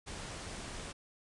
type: low-pass noise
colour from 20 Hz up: pink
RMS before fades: -44 dBFS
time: 0.06-0.93 s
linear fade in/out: 20 ms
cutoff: 9900 Hz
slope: 96 dB/octave
effects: none